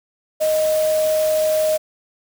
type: tone in noise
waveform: sine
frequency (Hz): 622.3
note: D#5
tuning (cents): 0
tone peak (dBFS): -15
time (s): 0.4-1.78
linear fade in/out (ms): 20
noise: white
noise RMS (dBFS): -30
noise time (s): 0.4-1.78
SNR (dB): +12
effects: none